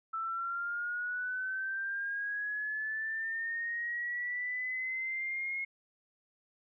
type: linear sweep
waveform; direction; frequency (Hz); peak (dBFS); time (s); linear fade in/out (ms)
sine; up; 1318.5 to 2164; -33; 0.13-5.65; 10
effects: none